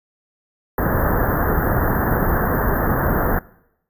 pink band-stop noise, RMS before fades -18 dBFS, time 0.78-3.39 s, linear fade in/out 2 ms, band 1800 to 13000 Hz, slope 96 dB/octave, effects noise-tail reverb RT60 0.8 s tail -22 dB re dry + resampled to 32000 Hz

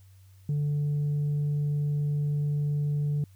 sine tone with tanh clipping, 146.5 Hz, D3, 4 cents flat, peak -25 dBFS, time 0.49-3.24 s, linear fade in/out 2 ms, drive 1 dB, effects added 95 Hz sine -51 dBFS peak until 3.35 s + white hiss -66 dBFS RMS until 3.35 s

